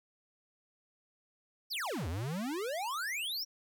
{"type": "exponential two-way sweep", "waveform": "square", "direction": "down then up", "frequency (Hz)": [5760, 76, 5760], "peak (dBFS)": -35, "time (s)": [1.7, 3.45], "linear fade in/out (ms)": 20, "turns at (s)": 2.08, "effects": []}